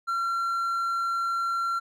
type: tone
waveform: triangle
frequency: 1366 Hz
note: F6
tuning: 39 cents flat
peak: -23 dBFS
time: 0.07-1.8 s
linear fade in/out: 20 ms
effects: none